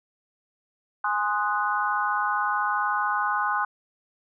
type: chord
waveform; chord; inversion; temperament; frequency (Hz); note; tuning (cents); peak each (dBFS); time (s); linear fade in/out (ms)
sine; Ab dominant seventh; none; equal; 830.6 / 1046.5 / 1244.5 / 1480; Ab5 / C6 / Eb6 / Gb6; 0 / 0 / 0 / 0; -28; 1.04-3.65; 5
effects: none